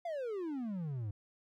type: exponential sweep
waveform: triangle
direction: down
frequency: 710 to 98 Hz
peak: -34 dBFS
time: 0.05-1.11 s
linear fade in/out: 5 ms
effects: none